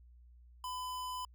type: tone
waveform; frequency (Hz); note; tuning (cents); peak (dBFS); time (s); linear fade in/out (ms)
square; 1006; B5; +32; -39; 0.64-1.25; 2
effects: added 60 Hz sine -56 dBFS peak until 1.34 s